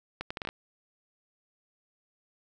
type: accelerating click train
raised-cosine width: 0.3 ms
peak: -18 dBFS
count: 7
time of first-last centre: 0.21-0.489 s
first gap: 95 ms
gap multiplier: 0.7
effects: none